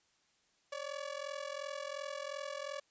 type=ring-modulated tone; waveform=sawtooth; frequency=570 Hz; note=C#5; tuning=48 cents sharp; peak=-33 dBFS; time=0.72-2.8 s; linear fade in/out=2 ms; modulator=21.4 Hz; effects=white hiss -73 dBFS RMS until 2.9 s + resampled to 16000 Hz